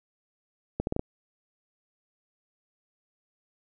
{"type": "accelerating click train", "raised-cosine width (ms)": 2, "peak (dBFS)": -14, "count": 5, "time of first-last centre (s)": [0.8, 0.994], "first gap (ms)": 71, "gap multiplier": 0.75, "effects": []}